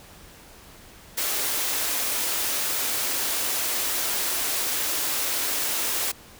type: high-pass noise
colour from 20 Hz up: white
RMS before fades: -26 dBFS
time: 1.17-6.12 s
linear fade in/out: 10 ms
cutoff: 250 Hz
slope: 48 dB/octave
effects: pink hiss -48 dBFS RMS until 6.39 s